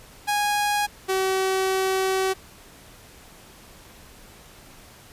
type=tone pair in turn; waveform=sawtooth; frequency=826 / 380.3 Hz; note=G#5 / F#4; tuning=-10 / +48 cents; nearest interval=octave + minor second; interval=1342 cents; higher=first; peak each=-17 dBFS; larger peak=neither; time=0.27-0.87 / 1.08-2.34 s; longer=second; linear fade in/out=20 ms; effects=pink hiss -48 dBFS RMS until 5.12 s + resampled to 32000 Hz